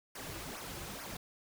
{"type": "noise with flanger", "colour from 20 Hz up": "pink", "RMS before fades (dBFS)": -44, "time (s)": [0.15, 1.17], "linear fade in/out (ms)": 5, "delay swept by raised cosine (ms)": [0.25, 4.45], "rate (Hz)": 2.3, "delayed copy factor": -0.7, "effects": []}